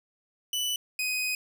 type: tone pair in turn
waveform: sawtooth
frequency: 2978 / 2504 Hz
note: F#7 / D#7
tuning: +11 / +10 cents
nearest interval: minor third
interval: 301 cents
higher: first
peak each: -24 dBFS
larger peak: neither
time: 0.53-0.76 / 0.99-1.35 s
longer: second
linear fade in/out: 2 ms
effects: none